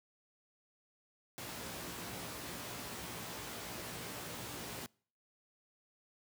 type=noise with comb filter; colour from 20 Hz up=pink; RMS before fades=-44 dBFS; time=1.38-4.86 s; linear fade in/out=0 ms; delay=17 ms; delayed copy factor=+0.7; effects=noise-tail reverb RT60 0.5 s tail -26 dB re dry + high-pass 100 Hz 12 dB/octave